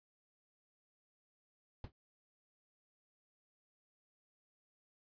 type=noise with exponential decay; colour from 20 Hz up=brown; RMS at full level=-41 dBFS; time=1.84-1.92 s; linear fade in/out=2 ms; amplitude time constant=17 ms; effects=resampled to 11025 Hz